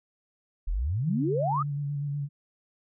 sine exponential sweep, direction up, 35.52 to 1318.5 Hz, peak -25 dBFS, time 0.67-1.63 s, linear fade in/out 10 ms
sine tone with vibrato, 143.5 Hz, D3, 40 cents flat, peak -28 dBFS, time 1.04-2.29 s, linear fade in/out 50 ms, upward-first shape square, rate 8.2 Hz, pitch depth 23 cents each way
effects none

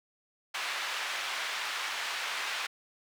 white band-pass noise, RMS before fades -35 dBFS, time 0.54-2.67 s, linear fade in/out 10 ms, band 960 to 2900 Hz, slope 12 dB/octave, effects none

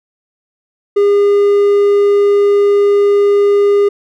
triangle tone, 405.9 Hz, G#4, 40 cents flat, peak -5 dBFS, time 0.96-3.89 s, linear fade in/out 10 ms, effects none

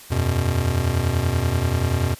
square chord, E suspended second, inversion none, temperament just, 82.41 / 92.71 / 123.61 Hz, E2 / F#2 / B2, 0 / +4 / +2 cents, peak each -24 dBFS, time 0.1-2.15 s, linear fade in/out 20 ms, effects white hiss -43 dBFS RMS until 2.19 s + resampled to 32000 Hz

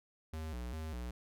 square tone with vibrato, 69.3 Hz, C#2, in tune, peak -40 dBFS, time 0.33-1.11 s, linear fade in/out 5 ms, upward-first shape square, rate 2.5 Hz, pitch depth 230 cents each way, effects none

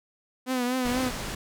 sawtooth tone with vibrato, 251.1 Hz, B3, 29 cents sharp, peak -21 dBFS, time 0.46-1.12 s, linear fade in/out 50 ms, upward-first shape triangle, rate 4.1 Hz, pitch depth 67 cents each way
pink low-pass noise, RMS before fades -34 dBFS, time 0.85-1.35 s, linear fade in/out 5 ms, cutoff 9300 Hz, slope 12 dB/octave
effects none

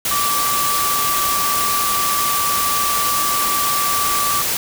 sine tone in noise, 1161 Hz, D6, 20 cents flat, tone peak -19 dBFS, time 0.11-4.42 s, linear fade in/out 2 ms, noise white, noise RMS -20 dBFS, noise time 0.05-4.57 s, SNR -2 dB, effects none

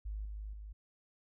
sine tone with level steps, 51.91 Hz, G#1, in tune, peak -37 / -40 / -44 dBFS, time 0.05-0.73 s, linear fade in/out 10 ms, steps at 0.25 / 0.53 s, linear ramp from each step 2 ms, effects none

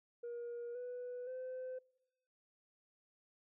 sine tone with pitch steps, 475.7 / 493.6 / 512.2 Hz, A#4 / B4 / C5, +35 / -1 / -37 cents, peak -40 dBFS, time 0.23-1.79 s, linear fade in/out 10 ms, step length 520 ms, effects noise-tail reverb RT60 1.0 s tail -26 dB re dry + tanh soft clip ceiling -40 dBFS

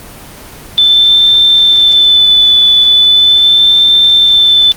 sine tone with vibrato, 3520 Hz, A7, in tune, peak -3 dBFS, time 0.78-4.72 s, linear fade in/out 0 ms, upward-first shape sine, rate 0.39 Hz, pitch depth 21 cents each way, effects pink hiss -31 dBFS RMS until 4.76 s + Opus 24 kbps

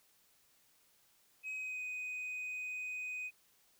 sine tone with pitch glide, 2537 to 2499 Hz, D#7 to D#7, +33 to +7 cents, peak -36 dBFS, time 1.43-3.31 s, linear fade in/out 50 ms, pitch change -26 cents, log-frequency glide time 1.54-1.82 s, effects tanh soft clip ceiling -38 dBFS + white hiss -70 dBFS RMS until 3.79 s

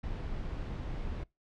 brown noise, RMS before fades -37 dBFS, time 0.03-1.24 s, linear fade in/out 10 ms, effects noise-tail reverb RT60 0.2 s tail -24 dB re dry + low-pass 4000 Hz 12 dB/octave

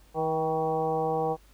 harmonic tone with a mistuned harmonic, 160 Hz, D#3, 49 cents sharp, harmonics 1 / 2 / 3 / 4 / 5 / 6 / 7, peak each -35 / -37 / -28 / -37 / -29 / -39 / -40 dBFS, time 0.14-1.37 s, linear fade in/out 50 ms, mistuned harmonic 5, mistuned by -36 cents, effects added 50 Hz sine -55 dBFS peak until 1.53 s + pink hiss -61 dBFS RMS until 1.53 s

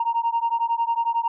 sine beating tone pair, 923 / 934 Hz, A#5 / A#5, -17 / +3 cents, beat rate 11 Hz, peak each -22 dBFS, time 0-1.28 s, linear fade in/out 5 ms, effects tanh soft clip ceiling -15 dBFS

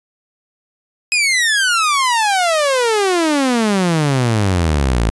sawtooth exponential sweep, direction down, 2548 to 53 Hz, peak -9 dBFS, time 1.12-5.1 s, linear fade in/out 0 ms, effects resampled to 24000 Hz

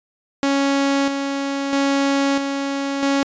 sawtooth tone with tremolo, 277.2 Hz, C#4, in tune, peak -12 dBFS, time 0.43-3.23 s, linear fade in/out 0 ms, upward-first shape square, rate 0.77 Hz, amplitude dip 45%, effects resampled to 16000 Hz

